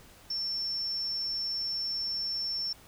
sine tone, 5410 Hz, E8, 44 cents sharp, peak -30 dBFS, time 0.3-2.73 s, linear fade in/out 5 ms, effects pink hiss -55 dBFS RMS until 2.87 s

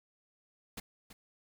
pink noise with echo, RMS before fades -42 dBFS, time 0.77-0.8 s, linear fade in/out 5 ms, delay 330 ms, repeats 1, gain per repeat -11 dB, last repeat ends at 1.13 s, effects none

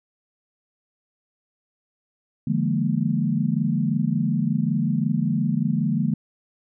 sine chord, Bb dominant seventh, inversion first, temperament equal with one note detuned, 146.83 / 170.33 / 207.7 / 233.1 Hz, D3 / F3 / Ab3 / Bb3, 0 / -43 / 0 / 0 cents, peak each -25 dBFS, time 2.47-6.14 s, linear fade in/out 5 ms, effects none

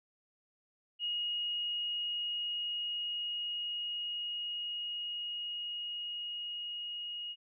sine tone with level ramp, 2878 Hz, F#7, 49 cents flat, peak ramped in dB -32 to -38 dBFS, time 0.99-7.36 s, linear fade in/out 50 ms, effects none

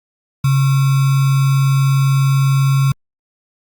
sine tone with sample-and-hold, 136.2 Hz, C#3, 30 cents flat, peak -10 dBFS, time 0.44-2.92 s, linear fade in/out 5 ms, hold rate 1225 Hz, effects Opus 48 kbps

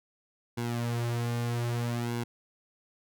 sawtooth tone with flanger, 118.8 Hz, A#2, 33 cents sharp, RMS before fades -31 dBFS, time 0.57-2.24 s, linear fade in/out 10 ms, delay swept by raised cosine 1.6 to 5.4 ms, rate 0.63 Hz, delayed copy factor -0.7, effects none

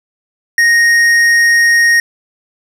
sine tone with tanh clipping, 1864.7 Hz, A#6, in tune, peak -8 dBFS, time 0.58-2 s, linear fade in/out 2 ms, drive 11 dB, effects none

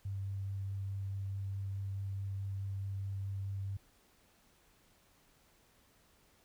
sine tone with vibrato, 98 Hz, G2, in tune, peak -36 dBFS, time 0.05-3.77 s, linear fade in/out 5 ms, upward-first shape triangle, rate 4.7 Hz, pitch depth 10 cents each way, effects pink hiss -68 dBFS RMS until 6.44 s

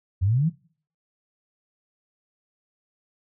sine exponential sweep, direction up, 87.31 to 175.9 Hz, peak -18 dBFS, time 0.21-0.5 s, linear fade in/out 20 ms, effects noise-tail reverb RT60 0.5 s tail -23 dB re dry

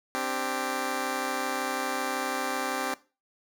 10% pulse chord, C suspended second, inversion none, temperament just, 261.6 / 294.3 / 392.4 Hz, C4 / D4 / G4, 0 / +4 / +2 cents, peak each -24 / -27 / -27 dBFS, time 0.15-2.94 s, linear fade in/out 0 ms, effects noise-tail reverb RT60 0.3 s tail -18 dB re dry

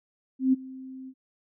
sine tone with ADSR envelope, 261.6 Hz, C4, in tune, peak -16 dBFS, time 0.39-1.14 s, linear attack 140 ms, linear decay 20 ms, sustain -22 dB, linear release 58 ms, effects none

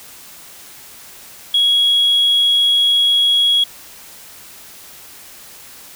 sine tone, 3322 Hz, G#7, in tune, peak -9 dBFS, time 1.54-3.64 s, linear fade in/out 5 ms, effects tanh soft clip ceiling -8 dBFS + white hiss -39 dBFS RMS until 5.95 s

